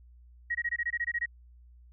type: tone bursts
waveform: sine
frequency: 1896 Hz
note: A#6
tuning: 29 cents sharp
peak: -27 dBFS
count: 11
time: 0.5-1.26 s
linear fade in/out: 10 ms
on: 50 ms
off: 21 ms
effects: added 60 Hz sine -52 dBFS peak until 1.92 s